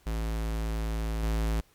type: tone with level steps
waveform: square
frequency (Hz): 54.9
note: A1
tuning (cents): -3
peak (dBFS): -29 / -26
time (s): 0.06-1.61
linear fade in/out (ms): 10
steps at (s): 1.23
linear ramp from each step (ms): 2
effects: pink hiss -63 dBFS RMS until 1.74 s + MP3 96 kbps